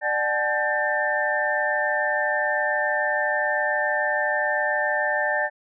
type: tone cluster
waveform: sine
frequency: 598 / 752 / 859 / 1583 / 1797 Hz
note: D5 / F#5 / A5 / G6 / A6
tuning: +31 / +28 / -42 / +17 / +36 cents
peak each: -26 / -30 / -29 / -30 / -24 dBFS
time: 0.01-5.5 s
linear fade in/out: 50 ms
effects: none